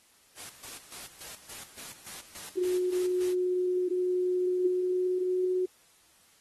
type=noise with tremolo; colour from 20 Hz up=white; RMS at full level=-43 dBFS; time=0.35-3.35 s; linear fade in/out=50 ms; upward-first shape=square; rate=3.5 Hz; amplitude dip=70%
type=tone with pitch glide; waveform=sine; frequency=363.4 to 367.4 Hz; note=F#4 to F#4; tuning=-31 to -12 cents; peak=-25 dBFS; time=2.57-5.66 s; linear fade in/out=10 ms; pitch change=+19 cents; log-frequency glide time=4.49-5.51 s
effects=white hiss -62 dBFS RMS until 6.4 s + AAC 32 kbps